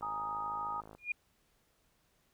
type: click train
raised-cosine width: 1 ms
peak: -37 dBFS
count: 51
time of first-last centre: 0.01-0.95 s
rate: 53.2 Hz
type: chord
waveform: sine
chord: Ab suspended second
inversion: none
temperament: just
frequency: 830.6 / 934.4 / 1245.9 Hz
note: Ab5 / Bb5 / Eb6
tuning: 0 / +4 / +2 cents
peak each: -42 / -41 / -37 dBFS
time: 0.02-0.81 s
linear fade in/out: 10 ms
type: tone with exponential growth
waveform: sine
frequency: 2430 Hz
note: D#7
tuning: 42 cents flat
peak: -28 dBFS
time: 0.98-1.12 s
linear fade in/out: 5 ms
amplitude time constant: 29 ms
effects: pink hiss -73 dBFS RMS until 2.33 s